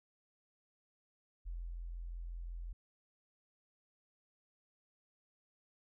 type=tone with ADSR envelope; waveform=sine; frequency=42.76 Hz; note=F1; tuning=36 cents flat; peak=-39 dBFS; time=1.45-2.73 s; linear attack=24 ms; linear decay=290 ms; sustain=-2 dB; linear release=5 ms; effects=none